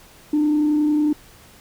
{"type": "tone with frequency modulation", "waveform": "sine", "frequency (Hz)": 300, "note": "D4", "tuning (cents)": 37, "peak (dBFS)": -14, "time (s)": [0.33, 1.13], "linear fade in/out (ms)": 5, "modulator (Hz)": 31, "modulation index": 0.21, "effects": ["tanh soft clip ceiling -12 dBFS", "pink hiss -48 dBFS RMS until 1.6 s"]}